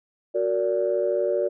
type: chord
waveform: sine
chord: Gb augmented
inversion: none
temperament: just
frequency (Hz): 370 / 462.5 / 578.1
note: Gb4 / Bb4 / D5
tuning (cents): 0 / -14 / -27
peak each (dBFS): -25 / -26 / -23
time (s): 0.34-1.49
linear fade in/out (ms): 20
effects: tanh soft clip ceiling -12 dBFS